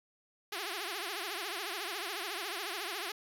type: tone with vibrato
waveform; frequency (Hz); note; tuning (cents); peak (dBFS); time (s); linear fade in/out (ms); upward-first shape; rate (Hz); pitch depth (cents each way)
5% pulse; 378.3; F#4; +38; -25; 0.52-3.12; 5; triangle; 14; 250
effects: none